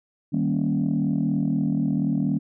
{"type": "chord", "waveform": "sine", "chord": "Eb dominant seventh", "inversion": "none", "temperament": "equal", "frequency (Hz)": [155.56, 196, 233.1, 277.2], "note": ["Eb3", "G3", "Bb3", "Db4"], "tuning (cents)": [0, 0, 0, 0], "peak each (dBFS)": -25, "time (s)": [0.32, 2.39], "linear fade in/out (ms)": 20, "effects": ["tanh soft clip ceiling -14 dBFS"]}